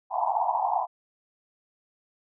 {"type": "band-pass noise", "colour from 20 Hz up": "pink", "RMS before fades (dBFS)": -26, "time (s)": [0.1, 0.87], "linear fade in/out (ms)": 50, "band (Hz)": [690, 1000], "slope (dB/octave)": 96, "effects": []}